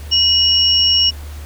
sine tone pair together, 2907 / 5488 Hz, F#7 / F8, -31 / -31 cents, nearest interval major seventh, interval 1100 cents, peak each -13 dBFS, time 0.11-1.11 s, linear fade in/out 20 ms, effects added 74 Hz sine -28 dBFS peak until 1.45 s + pink hiss -40 dBFS RMS until 1.45 s

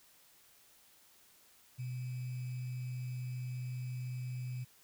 sine tone with sample-and-hold, 125.7 Hz, B2, 31 cents sharp, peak -37 dBFS, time 1.78-4.65 s, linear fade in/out 20 ms, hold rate 2450 Hz, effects white hiss -64 dBFS RMS until 4.83 s

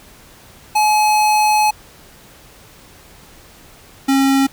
square tone pair in turn, 850 / 271.4 Hz, G#5 / C#4, +40 / -36 cents, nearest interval octave + minor sixth, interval 1976 cents, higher first, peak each -12 dBFS, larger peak neither, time 0.75-1.71 / 4.08-4.47 s, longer first, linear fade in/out 10 ms, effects pink hiss -44 dBFS RMS until 4.52 s

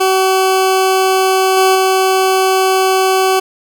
20% pulse tone with level steps, 378.9 Hz, F#4, 41 cents sharp, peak -5 / -3 / -5 dBFS, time 0-3.4 s, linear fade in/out 10 ms, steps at 1.57 / 1.75 s, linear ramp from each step 2 ms, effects none

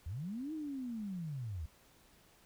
sine linear two-way sweep, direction up then down, 70.3 to 320 to 70.3 Hz, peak -38 dBFS, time 0.06-1.66 s, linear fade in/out 5 ms, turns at 0.53 s, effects pink hiss -65 dBFS RMS until 2.45 s

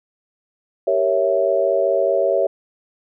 sine chord, G diminished seventh, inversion none, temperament equal, 392 / 466.2 / 554.4 / 659.3 Hz, G4 / Bb4 / Db5 / Fb5, 0 / 0 / 0 / 0 cents, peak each -22 / -24 / -18 / -20 dBFS, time 0.87-2.47 s, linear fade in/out 5 ms, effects none

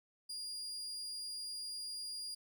35% pulse tone, 4836 Hz, D8, 50 cents sharp, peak -40 dBFS, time 0.29-2.35 s, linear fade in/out 10 ms, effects none

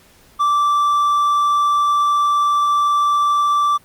triangle tone, 1168 Hz, D6, 10 cents flat, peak -11 dBFS, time 0.39-3.78 s, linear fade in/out 20 ms, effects pink hiss -50 dBFS RMS until 3.84 s + Opus 48 kbps

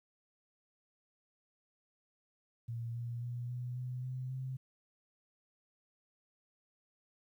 sine tone with pitch steps, 116.54 / 118.78 / 121.07 / 123.4 / 125.77 / 128.19 / 130.66 Hz, A#2 / A#2 / B2 / B2 / B2 / C3 / C3, 0 / +33 / -34 / -1 / +32 / -35 / -2 cents, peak -37 dBFS, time 2.68-4.57 s, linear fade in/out 10 ms, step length 270 ms, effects 12-bit

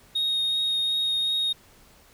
sine tone with vibrato, 3729 Hz, A#7, in tune, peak -20 dBFS, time 0.15-1.53 s, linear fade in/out 10 ms, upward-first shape triangle, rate 2.7 Hz, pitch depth 11 cents each way, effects tanh soft clip ceiling -21 dBFS + pink hiss -55 dBFS RMS until 2.13 s

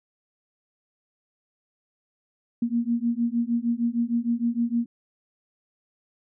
sine beating tone pair, 232.2 / 238.7 Hz, A#3 / A#3, -7 / +41 cents, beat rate 6.5 Hz, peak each -25 dBFS, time 2.62-4.86 s, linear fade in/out 5 ms, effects none

